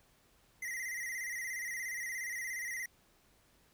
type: tone with vibrato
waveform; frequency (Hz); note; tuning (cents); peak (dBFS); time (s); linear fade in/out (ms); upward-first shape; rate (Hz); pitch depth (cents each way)
square; 1975.5; B6; 0; -38; 0.62-2.86; 5; square; 17; 67
effects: pink hiss -68 dBFS RMS until 3.73 s